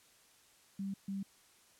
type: tone bursts at uneven times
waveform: sine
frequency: 196 Hz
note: G3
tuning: in tune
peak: -36 dBFS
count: 2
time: 0.79-0.94 / 1.08-1.23 s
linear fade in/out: 5 ms
effects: white hiss -65 dBFS RMS until 1.79 s + low-pass 11000 Hz 12 dB/octave

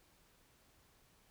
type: silence
effects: pink hiss -69 dBFS RMS until 1.3 s

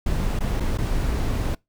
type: noise with dropouts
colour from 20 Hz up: brown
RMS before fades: -23 dBFS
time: 0.06-1.55 s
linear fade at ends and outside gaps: 5 ms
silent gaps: 0.391-0.405 / 0.6-0.604 / 0.775-0.784 s
effects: noise-tail reverb RT60 0.2 s tail -24 dB re dry

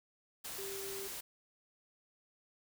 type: tone in noise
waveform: sine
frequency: 392 Hz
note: G4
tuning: in tune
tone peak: -43 dBFS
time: 0.58-1.08 s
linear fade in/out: 10 ms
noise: white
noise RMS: -44 dBFS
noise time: 0.44-1.21 s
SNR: -2 dB
effects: none

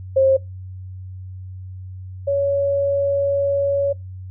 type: tone pair in turn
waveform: sine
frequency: 534 / 560.3 Hz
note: C5 / C#5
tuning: +35 / +18 cents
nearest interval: minor second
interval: 83 cents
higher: second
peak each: -11 / -16 dBFS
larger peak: first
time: 0.16-0.37 / 2.27-3.93 s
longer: second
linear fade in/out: 10 ms
effects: noise-tail reverb RT60 0.2 s tail -23 dB re dry + added 93 Hz sine -31 dBFS peak until 4.3 s

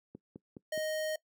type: click train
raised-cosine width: 3 ms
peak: -29 dBFS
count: 4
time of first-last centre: 0.15-0.776 s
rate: 4.79 Hz
type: tone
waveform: square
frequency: 622.3 Hz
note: D#5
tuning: in tune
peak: -33 dBFS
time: 0.72-1.16 s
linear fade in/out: 5 ms
effects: noise-tail reverb RT60 0.1 s tail -21 dB re dry + high-pass 200 Hz 12 dB/octave

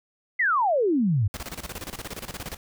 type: exponential sweep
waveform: sine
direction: down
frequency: 2093 to 92.4 Hz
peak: -19 dBFS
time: 0.39-1.28 s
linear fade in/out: 10 ms
type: noise with tremolo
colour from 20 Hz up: pink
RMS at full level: -34 dBFS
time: 1.34-2.57 s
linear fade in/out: 0 ms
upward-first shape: square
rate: 17 Hz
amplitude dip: 80%
effects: none

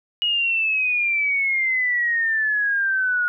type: exponential sweep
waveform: sine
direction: down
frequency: 2900 to 1437 Hz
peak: -18 dBFS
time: 0.22-3.28 s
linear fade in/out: 0 ms
effects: none

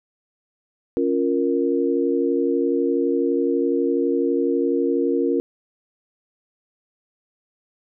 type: chord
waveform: sine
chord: Bb minor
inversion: first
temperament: equal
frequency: 277.2 / 349.2 / 466.2 Hz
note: Db4 / F4 / Bb4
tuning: 0 / 0 / 0 cents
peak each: -22 dBFS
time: 0.97-5.4 s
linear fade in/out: 0 ms
effects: none

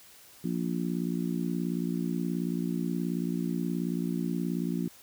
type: harmonic tone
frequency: 58.6 Hz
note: A#1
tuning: 10 cents sharp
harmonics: 3 / 4 / 5 / 6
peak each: -31 / -33 / -35 / -39 dBFS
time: 0.44-4.88 s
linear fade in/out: 5 ms
effects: white hiss -54 dBFS RMS until 5.02 s

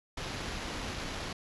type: noise with sample-and-hold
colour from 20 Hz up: pink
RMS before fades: -38 dBFS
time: 0.17-1.33 s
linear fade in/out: 5 ms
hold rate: 8820 Hz
effects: resampled to 24000 Hz

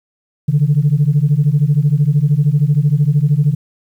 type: beating tone pair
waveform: sine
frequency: 140.1 / 153.1 Hz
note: C#3 / D#3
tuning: +19 / -28 cents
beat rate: 13 Hz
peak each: -12 dBFS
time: 0.48-3.55 s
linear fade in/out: 10 ms
effects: tanh soft clip ceiling -4 dBFS + 8-bit

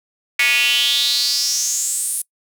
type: tone with high-pass filter sweep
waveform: square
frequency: 130 Hz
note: C3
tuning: 11 cents flat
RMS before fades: -18 dBFS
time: 0.39-2.22 s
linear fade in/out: 5 ms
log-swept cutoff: 2200 to 10000 Hz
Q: 6
effects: noise-tail reverb RT60 0.1 s tail -24 dB re dry

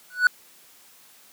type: tone with exponential growth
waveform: triangle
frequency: 1478 Hz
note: F#6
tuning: 2 cents flat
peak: -8 dBFS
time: 0.1-0.27 s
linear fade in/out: 2 ms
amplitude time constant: 36 ms
effects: white hiss -53 dBFS RMS until 1.32 s + high-pass 150 Hz 12 dB/octave

